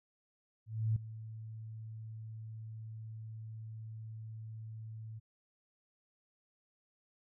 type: tone with ADSR envelope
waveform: sine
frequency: 110.5 Hz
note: A2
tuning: 8 cents sharp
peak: -27 dBFS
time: 0.66-5.2 s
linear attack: 300 ms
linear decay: 5 ms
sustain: -16 dB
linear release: 21 ms
effects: none